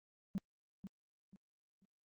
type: tone with echo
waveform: sine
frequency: 194 Hz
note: G3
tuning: 18 cents flat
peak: -33 dBFS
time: 0.35-0.38 s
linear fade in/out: 0 ms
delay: 490 ms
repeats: 3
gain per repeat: -11 dB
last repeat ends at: 1.85 s
effects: tanh soft clip ceiling -30 dBFS + Opus 24 kbps